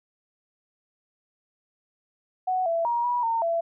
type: tone with pitch steps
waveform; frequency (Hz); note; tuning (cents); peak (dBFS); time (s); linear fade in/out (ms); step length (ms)
sine; 742 / 668 / 947 / 971 / 913 / 671; F#5 / E5 / A#5 / B5 / A#5 / E5; +5 / +23 / +27 / -30 / -36 / +31; -22; 2.47-3.61; 10; 190
effects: none